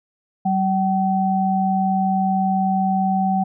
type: tone pair together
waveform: sine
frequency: 190.8 / 762.6 Hz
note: G3 / G5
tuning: -47 / -48 cents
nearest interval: 2 octaves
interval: 2399 cents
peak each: -19 dBFS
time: 0.45-3.44 s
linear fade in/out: 10 ms
effects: none